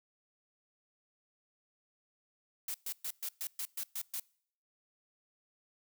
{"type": "noise bursts", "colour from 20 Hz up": "blue", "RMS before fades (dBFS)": -38, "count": 9, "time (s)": [2.68, 4.198], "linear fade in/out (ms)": 2, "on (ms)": 62, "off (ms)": 120, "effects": ["noise-tail reverb RT60 0.6 s tail -25 dB re dry"]}